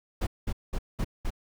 brown noise bursts, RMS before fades -28 dBFS, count 5, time 0.21-1.305 s, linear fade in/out 10 ms, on 59 ms, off 200 ms, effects none

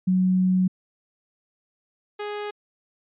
sine / sawtooth tone pair in turn, 185 / 415.3 Hz, F#3 / G#4, 0 / 0 cents, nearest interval octave + major second, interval 1400 cents, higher second, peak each -17 / -25 dBFS, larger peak first, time 0.07-0.68 / 2.19-2.51 s, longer first, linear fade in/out 10 ms, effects resampled to 8000 Hz

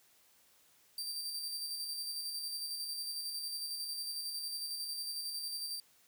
sawtooth tone with tremolo, 4687 Hz, D8, 4 cents flat, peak -34 dBFS, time 0.98-5.8 s, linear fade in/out 2 ms, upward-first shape square, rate 11 Hz, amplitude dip 30%, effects white hiss -67 dBFS RMS until 6.07 s + high-pass 60 Hz 12 dB/octave

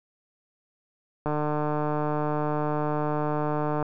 click train, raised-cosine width 1 ms, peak -14 dBFS, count 386, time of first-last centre 1.26-3.827 s, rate 150 Hz, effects none

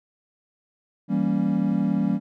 triangle chord, E diminished seventh, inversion none, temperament equal, 164.81 / 196 / 233.1 / 277.2 Hz, E3 / G3 / Bb3 / Db4, 0 / 0 / 0 / 0 cents, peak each -26 / -21 / -24 / -25 dBFS, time 1.08-2.2 s, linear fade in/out 50 ms, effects none

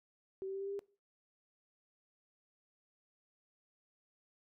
sine tone with pitch steps, 383 / 386.6 / 390.1 / 393.8 / 397.4 / 401.1 Hz, G4 / G4 / G4 / G4 / G4 / G4, -40 / -24 / -8 / +8 / +24 / +40 cents, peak -38 dBFS, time 0.42-0.792 s, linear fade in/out 0 ms, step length 62 ms, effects noise-tail reverb RT60 0.4 s tail -22 dB re dry

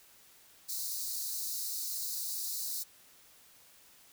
white high-pass noise, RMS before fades -37 dBFS, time 0.68-2.84 s, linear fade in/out 20 ms, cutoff 3900 Hz, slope 96 dB/octave, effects white hiss -60 dBFS RMS until 4.12 s

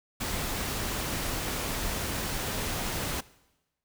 pink noise, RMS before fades -32 dBFS, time 0.2-3.21 s, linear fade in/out 10 ms, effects noise-tail reverb RT60 1.0 s tail -20 dB re dry

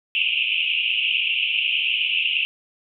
white band-pass noise, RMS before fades -22 dBFS, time 0.15-2.45 s, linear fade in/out 0 ms, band 2500 to 3000 Hz, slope 96 dB/octave, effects none

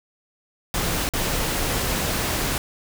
pink noise with dropouts, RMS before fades -24 dBFS, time 0.74-2.58 s, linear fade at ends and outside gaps 1 ms, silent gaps 1.09-1.136 s, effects none

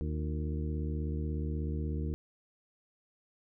harmonic tone with a mistuned harmonic, 76.5 Hz, D#2, 29 cents flat, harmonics 1 / 2 / 3 / 4 / 5 / 6, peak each -33 / -38 / -42 / -43 / -46 / -47 dBFS, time 0.01-2.14 s, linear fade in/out 0 ms, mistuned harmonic 5, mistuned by -84 cents, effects none

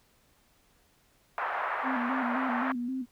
pink band-pass noise, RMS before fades -32 dBFS, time 1.38-2.72 s, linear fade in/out 0 ms, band 720 to 1700 Hz, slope 24 dB/octave
sine tone with vibrato, 251.5 Hz, B3, 32 cents sharp, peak -30 dBFS, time 1.83-3.06 s, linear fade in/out 50 ms, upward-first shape square, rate 3.8 Hz, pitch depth 67 cents each way
effects pink hiss -66 dBFS RMS until 3.11 s

